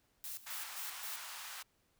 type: noise with tremolo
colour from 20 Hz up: blue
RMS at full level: -44 dBFS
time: 0.24-1.16 s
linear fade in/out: 0 ms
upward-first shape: square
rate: 3.8 Hz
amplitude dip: 80%
type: high-pass noise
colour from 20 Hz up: pink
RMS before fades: -47 dBFS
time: 0.46-1.63 s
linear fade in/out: 10 ms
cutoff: 910 Hz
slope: 24 dB/octave
effects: pink hiss -75 dBFS RMS until 1.99 s